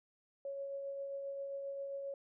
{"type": "tone with tremolo", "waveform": "sine", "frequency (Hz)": 554, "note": "C#5", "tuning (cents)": -1, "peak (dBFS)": -38, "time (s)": [0.45, 2.14], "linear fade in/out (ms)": 2, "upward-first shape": "triangle", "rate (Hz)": 7.5, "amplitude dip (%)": 30, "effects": []}